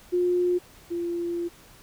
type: tone pair in turn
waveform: sine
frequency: 356.5 / 344.1 Hz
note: F4 / F4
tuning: +36 / -26 cents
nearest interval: minor second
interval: 62 cents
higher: first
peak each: -20 / -26 dBFS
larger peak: first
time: 0.12-0.59 / 0.9-1.49 s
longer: second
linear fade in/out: 20 ms
effects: pink hiss -52 dBFS RMS until 1.82 s